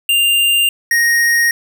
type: tone pair in turn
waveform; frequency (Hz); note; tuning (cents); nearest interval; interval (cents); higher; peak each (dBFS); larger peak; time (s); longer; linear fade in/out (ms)
square; 2794 / 1868.4; F7 / A#6; 0 / +3; perfect fifth; 697; first; -11; neither; 0.09-0.69 / 0.91-1.51; neither; 2
effects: none